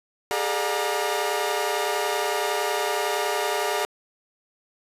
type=tone cluster; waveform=sawtooth; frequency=402.3 / 433.1 / 597 / 717 / 944 Hz; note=G4 / A4 / D5 / F5 / A#5; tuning=+45 / -27 / +28 / +45 / +22 cents; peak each=-26 dBFS; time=0.31-3.85 s; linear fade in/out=0 ms; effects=resampled to 32000 Hz + 9-bit